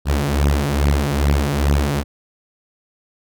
sawtooth beating tone pair, 70.1 / 72.5 Hz, C#2 / D2, +20 / -22 cents, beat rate 2.4 Hz, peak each -14 dBFS, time 0.05-2.04 s, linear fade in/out 50 ms, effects none

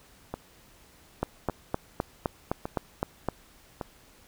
two click trains, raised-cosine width 1 ms, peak -12 / -18 dBFS, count 9 / 4, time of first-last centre 1.23-3.287 / 0.34-3.812 s, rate 3.89 / 0.864 Hz, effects pink hiss -57 dBFS RMS until 4.27 s

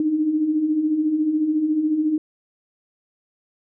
sine beating tone pair, 295.7 / 309.7 Hz, D4 / D#4, +12 / -8 cents, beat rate 14 Hz, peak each -27 / -18 dBFS, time 0-2.18 s, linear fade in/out 2 ms, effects none

